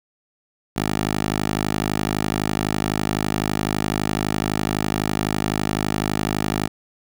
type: tone with high-pass filter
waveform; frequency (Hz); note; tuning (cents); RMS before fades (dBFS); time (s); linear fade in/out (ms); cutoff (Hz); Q
10% pulse; 51.91; G#1; 0; -23; 0.76-6.68; 10; 120; 0.51
effects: none